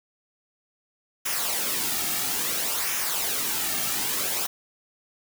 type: noise with flanger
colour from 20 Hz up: white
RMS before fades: -27 dBFS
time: 1.25-4.47 s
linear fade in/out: 10 ms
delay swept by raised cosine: 0.23 to 2.03 ms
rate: 0.59 Hz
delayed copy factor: -0.55
effects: none